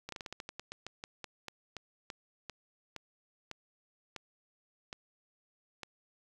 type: slowing click train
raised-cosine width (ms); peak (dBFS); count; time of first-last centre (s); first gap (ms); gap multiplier
0.2; -24; 22; 0.09-5.833; 33; 1.18
effects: 10-bit